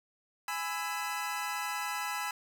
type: chord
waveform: 25% pulse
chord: E major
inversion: first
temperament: equal with one note detuned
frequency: 830.6 / 999.8 / 1318.5 Hz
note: G#5 / B5 / E6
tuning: 0 / +21 / 0 cents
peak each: -34 dBFS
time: 0.48-2.31 s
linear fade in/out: 2 ms
effects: none